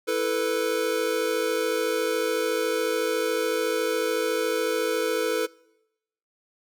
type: chord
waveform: square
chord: E suspended fourth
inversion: none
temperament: equal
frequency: 329.6 / 440 / 493.9 Hz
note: E4 / A4 / B4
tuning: 0 / 0 / 0 cents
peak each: -33 / -27 / -27 dBFS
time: 0.07-5.47 s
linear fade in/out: 20 ms
effects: noise-tail reverb RT60 0.9 s tail -24 dB re dry